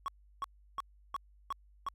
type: tone bursts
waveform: triangle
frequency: 1108.7 Hz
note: C#6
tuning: in tune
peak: -31 dBFS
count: 6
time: 0.06-1.886 s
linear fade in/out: 0 ms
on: 21 ms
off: 340 ms
effects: added 50 Hz sine -59 dBFS peak until 1.94 s